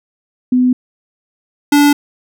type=tone pair in turn; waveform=sine / square; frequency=251.2 / 289.8 Hz; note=B3 / D4; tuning=+30 / -23 cents; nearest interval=major second; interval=247 cents; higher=second; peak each=-8 / -7 dBFS; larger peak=second; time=0.52-0.73 / 1.72-1.93 s; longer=neither; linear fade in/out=5 ms; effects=none